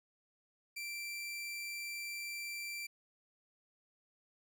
sawtooth tone, 2349 Hz, D7, in tune, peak -37 dBFS, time 0.76-2.87 s, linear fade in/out 10 ms, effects none

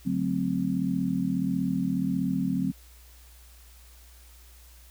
sine chord, D dominant seventh, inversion none, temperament equal with one note detuned, 143.48 / 185 / 220 / 261.6 Hz, D3 / F#3 / A3 / C4, -40 / 0 / 0 / 0 cents, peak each -34 / -28 / -33 / -28 dBFS, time 0.05-2.72 s, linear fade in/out 20 ms, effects added 60 Hz sine -50 dBFS peak until 4.9 s + white hiss -56 dBFS RMS until 4.9 s

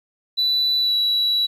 sine tone with pitch glide, 3973 to 3921 Hz, B7 to B7, +10 to -13 cents, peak -15 dBFS, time 0.37-1.47 s, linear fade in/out 20 ms, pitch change -23 cents, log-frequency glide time 0.79-0.95 s, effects tanh soft clip ceiling -14 dBFS + 9-bit

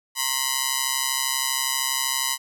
5% pulse ring-modulated tone, 996 Hz, B5, 14 cents sharp, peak -7 dBFS, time 0.15-2.38 s, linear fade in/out 50 ms, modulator 66.3 Hz, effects none

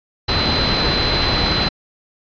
sine tone in noise, 4060 Hz, B7, 47 cents sharp, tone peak -20 dBFS, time 0.28-1.69 s, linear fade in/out 10 ms, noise pink, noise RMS -18 dBFS, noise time 0.28-1.69 s, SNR -5 dB, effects resampled to 11025 Hz

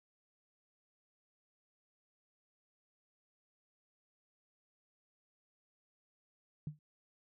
sine tone with exponential decay, 150.1 Hz, D3, 38 cents sharp, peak -34 dBFS, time 6.67-6.79 s, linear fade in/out 2 ms, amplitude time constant 26 ms, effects none

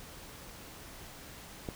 click, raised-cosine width 2 ms, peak -23 dBFS, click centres 1.688 s, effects pink hiss -49 dBFS RMS until 1.75 s

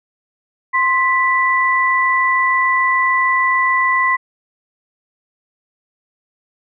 sine tone pair together, 1048.7 / 1975.5 Hz, C6 / B6, +4 / 0 cents, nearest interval major seventh, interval 1096 cents, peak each -15 dBFS, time 0.73-4.17 s, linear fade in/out 20 ms, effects none

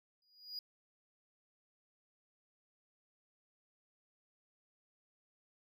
triangle tone with exponential growth, 4895 Hz, D#8, 29 cents flat, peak -37 dBFS, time 0.22-0.59 s, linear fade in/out 2 ms, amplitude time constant 80 ms, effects none

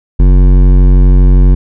triangle tone with hard clipping, 46.25 Hz, F#1, in tune, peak -4 dBFS, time 0.19-1.55 s, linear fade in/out 10 ms, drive 17 dB, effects none

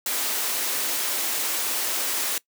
white high-pass noise, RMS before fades -26 dBFS, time 0.06-2.38 s, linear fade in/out 2 ms, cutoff 260 Hz, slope 24 dB/octave, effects noise-tail reverb RT60 0.1 s tail -21 dB re dry

